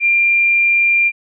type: tone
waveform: sine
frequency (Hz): 2386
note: D7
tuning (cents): +27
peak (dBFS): -10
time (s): 0-1.12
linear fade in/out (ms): 50
effects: none